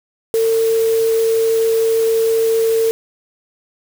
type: tone in noise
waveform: sine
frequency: 451.1 Hz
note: A4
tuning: 43 cents sharp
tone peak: -12 dBFS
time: 0.34-2.91 s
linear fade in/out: 0 ms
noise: white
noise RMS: -30 dBFS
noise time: 0.34-2.91 s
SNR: +15 dB
effects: none